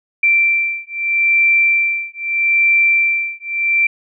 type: beating tone pair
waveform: sine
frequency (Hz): 2349 / 2349.79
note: D7 / D7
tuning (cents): 0 / 0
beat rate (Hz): 0.79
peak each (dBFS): -15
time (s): 0.23-3.87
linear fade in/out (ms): 5
effects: none